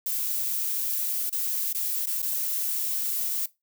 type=noise with dropouts; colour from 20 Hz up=violet; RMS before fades=-28 dBFS; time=0.06-3.46 s; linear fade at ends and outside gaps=5 ms; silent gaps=1.297-1.325 / 1.729-1.746 / 2.059-2.069 / 2.22-2.226 s; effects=noise-tail reverb RT60 0.2 s tail -19 dB re dry